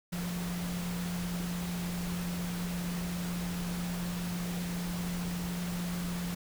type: tone in noise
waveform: sine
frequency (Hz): 175.6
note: F3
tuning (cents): +10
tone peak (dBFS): -33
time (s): 0.12-6.35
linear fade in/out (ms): 10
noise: pink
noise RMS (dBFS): -41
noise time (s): 0.12-6.35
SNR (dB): +5
effects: none